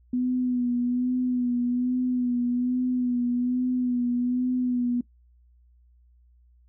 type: tone with vibrato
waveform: sine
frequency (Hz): 247.7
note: B3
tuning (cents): +5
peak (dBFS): -22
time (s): 0.13-5.01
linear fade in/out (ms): 5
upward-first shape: sine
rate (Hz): 1.2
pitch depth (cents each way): 33
effects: noise-tail reverb RT60 0.1 s tail -19 dB re dry + added 60 Hz sine -55 dBFS peak until 6.68 s